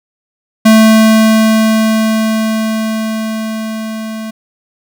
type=tone with level ramp; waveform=square; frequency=220 Hz; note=A3; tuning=in tune; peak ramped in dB=-3 to -21 dBFS; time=0.65-4.31 s; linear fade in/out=10 ms; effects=none